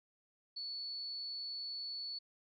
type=tone; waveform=sine; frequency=4435 Hz; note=C#8; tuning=in tune; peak=-40 dBFS; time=0.56-2.19 s; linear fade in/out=10 ms; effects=none

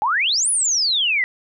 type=exponential two-way sweep; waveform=sine; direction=up then down; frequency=797 to 10300 to 1937 Hz; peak=-16 dBFS; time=0.02-1.24 s; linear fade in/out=0 ms; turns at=0.5 s; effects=none

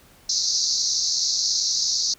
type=band-pass noise; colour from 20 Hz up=white; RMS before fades=-23 dBFS; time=0.29-2.14 s; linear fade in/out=5 ms; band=4100 to 6400 Hz; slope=96 dB/octave; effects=pink hiss -53 dBFS RMS until 2.18 s

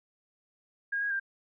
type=tone with pitch steps; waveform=sine; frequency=1628 / 1647 / 1588 Hz; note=G#6 / G#6 / G6; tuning=-35 / -15 / +22 cents; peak=-28 dBFS; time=0.92-1.199 s; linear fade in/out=10 ms; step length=93 ms; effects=none

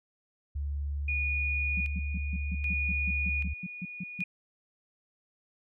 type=tone; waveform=sine; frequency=71.6 Hz; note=D2; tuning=43 cents flat; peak=-30 dBFS; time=0.55-3.54 s; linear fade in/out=10 ms
type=tone with tremolo; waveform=sine; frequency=2454 Hz; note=D#7; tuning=25 cents flat; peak=-29 dBFS; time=1.08-4.24 s; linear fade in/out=5 ms; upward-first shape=square; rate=0.64 Hz; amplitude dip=70%
type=tone bursts; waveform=sine; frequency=180.8 Hz; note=F#3; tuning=40 cents flat; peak=-33 dBFS; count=14; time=1.77-4.224 s; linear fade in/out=5 ms; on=36 ms; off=150 ms
effects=none

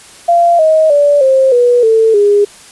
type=tone with pitch steps; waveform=sine; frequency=688 / 630.9 / 578.5 / 530.5 / 486.5 / 446.1 / 409.1 Hz; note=F5 / D#5 / D5 / C5 / B4 / A4 / G#4; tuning=-26 / +24 / -26 / +24 / -26 / +24 / -26 cents; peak=-5 dBFS; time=0.28-2.45 s; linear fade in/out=10 ms; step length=310 ms; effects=white hiss -37 dBFS RMS until 2.71 s + resampled to 24000 Hz

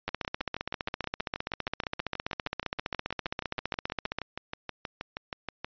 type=two click trains; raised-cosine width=0.3 ms; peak=-14 / -18 dBFS; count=63 / 36; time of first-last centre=0.08-4.186 / 0.09-5.646 s; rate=15.1 / 6.3 Hz; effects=resampled to 11025 Hz

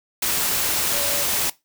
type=tone in noise; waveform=sine; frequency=574 Hz; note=D5; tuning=40 cents flat; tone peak=-30 dBFS; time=0.93-1.24 s; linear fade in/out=5 ms; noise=white; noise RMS=-22 dBFS; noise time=0.22-1.5 s; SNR=-11 dB; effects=noise-tail reverb RT60 0.2 s tail -19 dB re dry

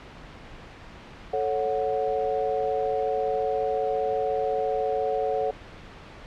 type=chord; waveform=sine; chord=F# minor; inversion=first; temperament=equal with one note detuned; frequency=440 / 554.4 / 734.9 Hz; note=A4 / C#5 / F#5; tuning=0 / 0 / -12 cents; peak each=-27 / -28 / -28 dBFS; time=1.33-5.51 s; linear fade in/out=5 ms; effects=pink hiss -44 dBFS RMS until 6.26 s + low-pass 3000 Hz 12 dB/octave

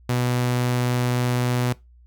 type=tone; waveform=sawtooth; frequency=123.47 Hz; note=B2; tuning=in tune; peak=-16 dBFS; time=0.09-1.73 s; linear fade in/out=5 ms; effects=noise-tail reverb RT60 0.2 s tail -20 dB re dry + added 60 Hz sine -48 dBFS peak until 2.06 s

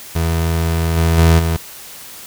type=tone with level steps; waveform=30% pulse; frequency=82.41 Hz; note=E2; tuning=in tune; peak=-12 / -9 / -5 / -12 dBFS; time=0.15-1.57 s; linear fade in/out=10 ms; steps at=0.96 / 1.17 / 1.38 s; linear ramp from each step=20 ms; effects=white hiss -35 dBFS RMS until 2.26 s

